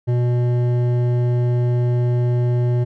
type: tone with hard clipping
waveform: triangle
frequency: 122 Hz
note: B2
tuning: 21 cents flat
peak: -17 dBFS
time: 0.07-2.85 s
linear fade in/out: 20 ms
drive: 14 dB
effects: none